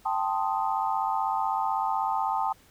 sine chord, A half-diminished seventh, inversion third, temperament equal, 784 / 880 / 1046.5 / 1244.5 Hz, G5 / A5 / C6 / Eb6, 0 / 0 / 0 / 0 cents, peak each -29 / -28 / -33 / -33 dBFS, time 0.05-2.53 s, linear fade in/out 10 ms, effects pink hiss -58 dBFS RMS until 2.7 s

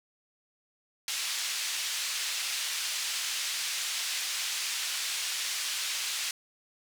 pink band-pass noise, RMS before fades -33 dBFS, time 1.08-6.31 s, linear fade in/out 2 ms, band 2700 to 8200 Hz, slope 12 dB/octave, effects none

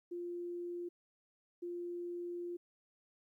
sine tone bursts at uneven times, 349.2 Hz, F4, in tune, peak -39 dBFS, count 2, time 0.11-0.89 / 1.62-2.57 s, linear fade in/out 10 ms, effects 13-bit

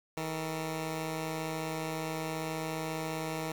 10% pulse tone pair together, 159.35 / 450.7 Hz, D#3 / A4, +42 / +42 cents, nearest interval octave + tritone, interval 1800 cents, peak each -26 / -36 dBFS, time 0.17-3.52 s, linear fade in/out 2 ms, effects 9-bit

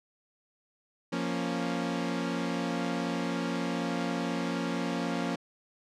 sawtooth chord, Bb minor, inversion second, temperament equal, 174.61 / 233.1 / 277.2 Hz, F3 / Bb3 / Db4, 0 / 0 / 0 cents, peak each -30 dBFS, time 1.12-5.36 s, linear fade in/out 10 ms, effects low-pass 6000 Hz 12 dB/octave

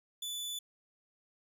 sawtooth tone, 3480 Hz, A7, 20 cents flat, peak -34 dBFS, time 0.22-0.59 s, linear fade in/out 5 ms, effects none

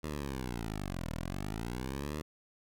10% pulse linear two-way sweep, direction down then up, 77.78 to 38.89 to 77.78 Hz, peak -28 dBFS, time 0.03-2.22 s, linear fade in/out 10 ms, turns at 1.11 s, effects none

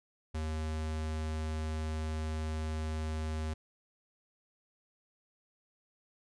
square tone, 78.3 Hz, D#2, 11 cents sharp, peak -34 dBFS, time 0.34-3.54 s, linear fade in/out 10 ms, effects resampled to 22050 Hz

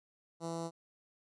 10% pulse tone with notch filter, 166.2 Hz, E3, 15 cents sharp, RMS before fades -39 dBFS, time 0.4-0.71 s, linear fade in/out 50 ms, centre 2400 Hz, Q 0.58, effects resampled to 22050 Hz

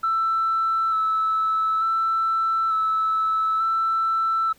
sine tone with vibrato, 1318.5 Hz, E6, in tune, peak -18 dBFS, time 0.03-4.53 s, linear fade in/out 10 ms, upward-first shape square, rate 0.56 Hz, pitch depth 15 cents each way, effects tanh soft clip ceiling -15 dBFS + pink hiss -56 dBFS RMS until 4.58 s

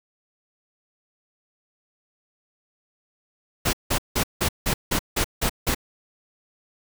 pink noise bursts, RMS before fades -22 dBFS, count 9, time 3.65-5.748 s, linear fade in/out 10 ms, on 82 ms, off 170 ms, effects none

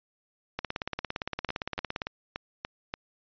two click trains, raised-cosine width 0.3 ms, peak -15 / -16 dBFS, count 26 / 6, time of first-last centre 0.59-2.019 / 1.49-2.939 s, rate 17.5 / 3.45 Hz, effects resampled to 11025 Hz

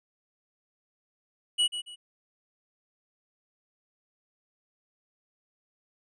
square tone with echo, 2929 Hz, F#7, 18 cents flat, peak -22 dBFS, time 1.58-1.68 s, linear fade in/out 20 ms, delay 140 ms, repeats 2, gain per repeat -10 dB, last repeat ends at 1.96 s, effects resampled to 22050 Hz

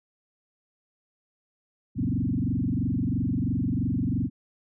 sine tone with frequency modulation, 182.4 Hz, F#3, 24 cents flat, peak -23 dBFS, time 1.95-4.3 s, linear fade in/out 50 ms, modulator 23 Hz, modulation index 4.2, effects none

